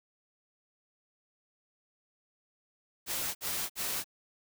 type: noise bursts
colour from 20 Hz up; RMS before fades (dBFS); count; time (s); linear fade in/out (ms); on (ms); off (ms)
white; -34; 3; 3.06-4.044; 50; 290; 57
effects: none